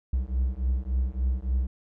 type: beating tone pair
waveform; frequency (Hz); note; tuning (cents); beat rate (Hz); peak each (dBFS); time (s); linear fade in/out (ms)
triangle; 62 / 65.5; B1 / C2; +7 / +2; 3.5; -25; 0.13-1.67; 5
effects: none